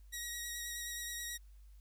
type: tone with vibrato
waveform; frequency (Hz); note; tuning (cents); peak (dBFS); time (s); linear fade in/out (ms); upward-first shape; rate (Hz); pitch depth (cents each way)
10% pulse; 1900; A#6; +33; -31; 0.12-1.38; 20; triangle; 9.4; 23
effects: added 50 Hz sine -54 dBFS peak until 1.8 s + white hiss -75 dBFS RMS until 1.8 s